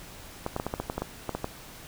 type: clicks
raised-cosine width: 1 ms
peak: -15 dBFS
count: 12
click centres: 0.464 / 0.564 / 0.599 / 0.666 / 0.739 / 0.8 / 0.899 / 0.98 / 1.02 / 1.293 / 1.35 / 1.444 s
effects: pink hiss -46 dBFS RMS until 1.87 s